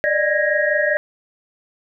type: tone cluster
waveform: sine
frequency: 585 / 610 / 1648 / 1879 Hz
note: D5 / D#5 / G#6 / A#6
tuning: -7 / -34 / -14 / +13 cents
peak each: -21 dBFS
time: 0.04-0.97 s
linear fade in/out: 0 ms
effects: none